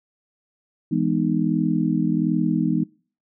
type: chord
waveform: sine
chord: E major seventh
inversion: none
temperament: just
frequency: 164.81 / 206 / 247.2 / 309 Hz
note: E3 / G#3 / B3 / D#4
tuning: 0 / -14 / +2 / -12 cents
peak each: -24 dBFS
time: 0.91-2.84 s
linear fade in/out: 10 ms
effects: noise-tail reverb RT60 0.4 s tail -23 dB re dry